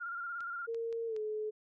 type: tone with vibrato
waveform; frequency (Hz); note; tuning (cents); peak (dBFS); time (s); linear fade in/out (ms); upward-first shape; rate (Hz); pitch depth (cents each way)
sine; 1396.9; F6; 0; -37; 0-0.67; 20; square; 17; 32
type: clicks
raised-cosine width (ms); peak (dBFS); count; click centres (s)
0.2; -37; 4; 0.406 / 0.746 / 0.927 / 1.164
type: tone with pitch glide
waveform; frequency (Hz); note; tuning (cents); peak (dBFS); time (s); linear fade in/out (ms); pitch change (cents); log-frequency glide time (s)
sine; 459.4 to 428.6; A#4 to A4; -25 to -45; -34; 0.67-1.51; 20; -120; 1.07-1.18
effects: none